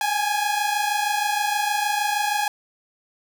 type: tone pair together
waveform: sawtooth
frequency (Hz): 816.6 / 843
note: G#5 / G#5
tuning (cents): -29 / +26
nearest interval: minor second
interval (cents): 55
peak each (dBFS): -20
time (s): 0.01-2.48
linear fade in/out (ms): 2
effects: none